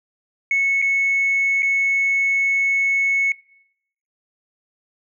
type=tone with dropouts; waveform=sine; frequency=2202 Hz; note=C#7; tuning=12 cents flat; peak=-14 dBFS; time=0.51-3.32 s; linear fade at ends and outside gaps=2 ms; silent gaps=0.818-0.823 / 1.623-1.629 s; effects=noise-tail reverb RT60 0.8 s tail -25 dB re dry + tanh soft clip ceiling -12 dBFS